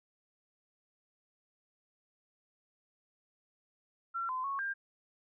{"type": "tone with pitch steps", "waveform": "sine", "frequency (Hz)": [1360, 1026, 1104, 1596], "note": ["F6", "C6", "C#6", "G6"], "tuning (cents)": [-46, -34, -7, 31], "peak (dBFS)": -33, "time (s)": [4.14, 4.74], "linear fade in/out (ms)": 20, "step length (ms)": 150, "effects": []}